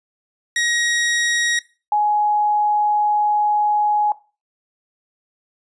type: tone pair in turn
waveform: sawtooth / sine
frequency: 1891 / 837.5 Hz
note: A#6 / G#5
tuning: +24 / +14 cents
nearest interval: octave + major second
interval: 1410 cents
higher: first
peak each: -14 dBFS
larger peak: neither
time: 0.56-1.59 / 1.92-4.12 s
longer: second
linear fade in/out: 2 ms
effects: noise-tail reverb RT60 0.3 s tail -17 dB re dry + resampled to 22050 Hz